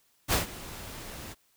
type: noise with ADSR envelope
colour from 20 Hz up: pink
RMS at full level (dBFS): -23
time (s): 0.28-1.35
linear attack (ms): 48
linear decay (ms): 130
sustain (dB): -19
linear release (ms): 34
effects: white hiss -68 dBFS RMS until 1.56 s